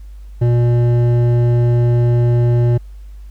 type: tone with hard clipping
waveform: sine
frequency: 120 Hz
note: B2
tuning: 49 cents flat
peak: -12 dBFS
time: 0.41-2.78 s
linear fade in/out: 10 ms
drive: 10 dB
effects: added 50 Hz sine -31 dBFS peak until 3.3 s + pink hiss -57 dBFS RMS until 3.3 s